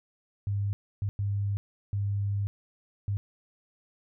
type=tone bursts at uneven times; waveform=sine; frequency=100.7 Hz; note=G2; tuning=47 cents sharp; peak=-26 dBFS; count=5; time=0.47-0.73 / 1.02-1.09 / 1.19-1.57 / 1.93-2.47 / 3.08-3.17 s; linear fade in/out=0 ms; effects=none